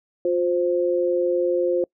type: tone pair together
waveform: sine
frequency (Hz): 355.2 / 523.3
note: F4 / C5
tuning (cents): +29 / 0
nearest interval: perfect fifth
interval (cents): 671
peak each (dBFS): -21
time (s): 0.25-1.84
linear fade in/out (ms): 2
effects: noise-tail reverb RT60 0.1 s tail -26 dB re dry